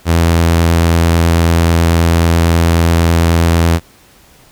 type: tone with vibrato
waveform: sawtooth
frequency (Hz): 83.7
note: E2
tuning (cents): +27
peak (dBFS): -4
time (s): 0.05-3.8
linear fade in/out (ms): 50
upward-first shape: triangle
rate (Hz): 9.2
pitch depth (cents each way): 13
effects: pink hiss -45 dBFS RMS until 4.51 s